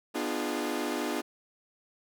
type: chord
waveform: sawtooth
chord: B diminished seventh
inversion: none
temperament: equal with one note detuned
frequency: 246.9 / 300.5 / 349.2 / 415.3 Hz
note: B3 / D4 / F4 / Ab4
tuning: 0 / +40 / 0 / 0 cents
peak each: -32 / -30 / -32 / -33 dBFS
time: 0.14-1.22 s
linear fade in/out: 20 ms
effects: none